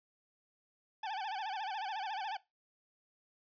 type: tone with vibrato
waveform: 40% pulse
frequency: 816 Hz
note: G#5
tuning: 31 cents flat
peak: -36 dBFS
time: 1.03-2.37 s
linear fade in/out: 5 ms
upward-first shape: sine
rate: 14 Hz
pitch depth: 160 cents each way
effects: noise-tail reverb RT60 0.2 s tail -18 dB re dry + resampled to 11025 Hz